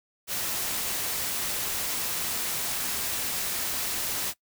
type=noise; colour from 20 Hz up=white; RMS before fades=-30 dBFS; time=0.27-4.34 s; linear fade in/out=50 ms; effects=noise-tail reverb RT60 0.1 s tail -20 dB re dry